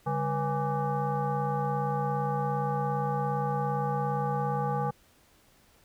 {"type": "tone with frequency modulation", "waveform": "sine", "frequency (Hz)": 484.3, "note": "B4", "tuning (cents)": -34, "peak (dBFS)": -26, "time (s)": [0.06, 4.91], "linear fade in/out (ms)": 10, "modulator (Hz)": 342, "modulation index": 1.7, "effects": ["pink hiss -62 dBFS RMS until 5.84 s"]}